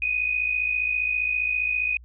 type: tone pair together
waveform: sine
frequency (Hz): 2481 / 2536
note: D#7 / D#7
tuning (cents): -6 / +32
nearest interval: unison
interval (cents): 38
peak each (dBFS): -23 / -28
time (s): 0.02-1.97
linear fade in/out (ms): 2
effects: added 60 Hz sine -44 dBFS peak until 2.04 s